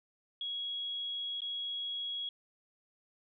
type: tone with dropouts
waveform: sine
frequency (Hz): 3322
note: G#7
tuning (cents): 0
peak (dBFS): -35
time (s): 0.41-2.29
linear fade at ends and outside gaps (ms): 2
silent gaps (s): 1.406-1.418
effects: none